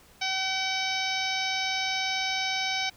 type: harmonic tone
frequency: 762 Hz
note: G5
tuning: 49 cents flat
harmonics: 1 / 2 / 3 / 4 / 5 / 6 / 7 / 8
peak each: -33 / -37 / -31 / -36 / -34 / -39 / -35 / -41 dBFS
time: 0.21-2.9 s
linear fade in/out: 10 ms
effects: pink hiss -56 dBFS RMS until 2.96 s